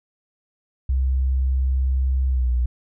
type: tone with pitch glide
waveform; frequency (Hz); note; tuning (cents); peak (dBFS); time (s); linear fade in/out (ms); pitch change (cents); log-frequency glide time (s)
sine; 65.41 to 61.03; C2 to B1; 0 to -20; -17; 0.89-2.66; 5; -120; 2.29-2.5
effects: none